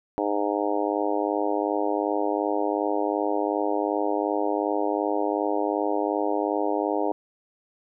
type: harmonic tone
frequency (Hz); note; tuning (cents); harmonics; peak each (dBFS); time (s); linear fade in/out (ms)
102.7; G#2; -19; 3 / 4 / 5 / 6 / 7 / 8 / 9; -28 / -29 / -30 / -31 / -31 / -32 / -33; 0.18-7.12; 0
effects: none